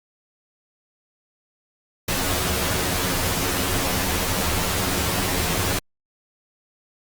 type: noise with comb filter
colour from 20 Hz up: pink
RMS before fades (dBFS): -23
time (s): 2.08-5.79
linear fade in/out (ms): 5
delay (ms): 11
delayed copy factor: +0.95
effects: Opus 48 kbps